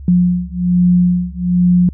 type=beating tone pair; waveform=sine; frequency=177.6 / 178.8 Hz; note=F3 / F3; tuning=+29 / +41 cents; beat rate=1.2 Hz; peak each=-13 dBFS; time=0.08-1.89 s; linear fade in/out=2 ms; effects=added 69 Hz sine -28 dBFS peak until 1.93 s